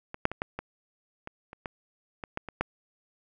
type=clicks; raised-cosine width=0.5 ms; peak=-22 / -7 / -20 / -14 / -19 / -23 / -28 / -19 / -21 / -16 / -23 / -11 dBFS; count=12; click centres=0.144 / 0.254 / 0.316 / 0.419 / 0.59 / 1.274 / 1.531 / 1.658 / 2.238 / 2.374 / 2.487 / 2.61 s; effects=none